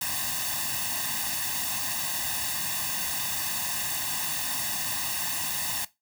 white noise with comb filter, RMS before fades -30 dBFS, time 0.01-5.85 s, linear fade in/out 5 ms, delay 1.1 ms, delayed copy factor +0.95, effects noise-tail reverb RT60 0.2 s tail -17 dB re dry + high-pass 80 Hz 12 dB/octave

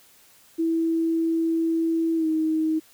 sine tone with pitch glide, 328 to 315.9 Hz, E4 to D#4, -9 to +26 cents, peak -20 dBFS, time 0.58-2.8 s, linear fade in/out 20 ms, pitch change -65 cents, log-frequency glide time 2.16-2.27 s, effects white hiss -55 dBFS RMS until 2.93 s

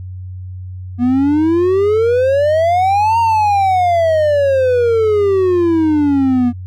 triangle exponential two-way sweep, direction up then down, 238.3 to 932.3 to 238.3 Hz, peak -8 dBFS, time 0.98-6.53 s, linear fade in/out 50 ms, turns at 3.19 s, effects added 92 Hz sine -25 dBFS peak until 6.66 s

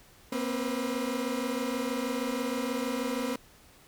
30% pulse tone cluster, 237.9 / 264.2 / 492.5 Hz, A#3 / C4 / B4, +35 / +17 / -5 cents, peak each -31 / -30 / -34 dBFS, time 0.32-3.36 s, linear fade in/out 5 ms, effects pink hiss -57 dBFS RMS until 3.87 s

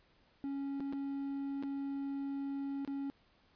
triangle tone with dropouts, 277.2 Hz, C#4, in tune, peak -34 dBFS, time 0.44-3.1 s, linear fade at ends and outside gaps 0 ms, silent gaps 0.799-0.805 / 0.926-0.933 / 1.626-1.635 / 2.849-2.876 s, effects pink hiss -69 dBFS RMS until 3.55 s + resampled to 11025 Hz

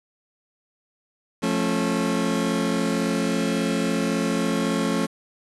30% pulse chord, F augmented, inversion none, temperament just, 174.61 / 218.3 / 272.8 Hz, F3 / A3 / C#4, 0 / -13 / -28 cents, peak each -24 / -22 / -23 dBFS, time 1.42-5.07 s, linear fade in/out 20 ms, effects resampled to 24000 Hz + 7-bit

